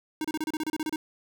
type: tone bursts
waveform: square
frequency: 311.1 Hz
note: D#4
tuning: in tune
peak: -28 dBFS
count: 12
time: 0.21-0.96 s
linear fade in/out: 2 ms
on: 35 ms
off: 30 ms
effects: none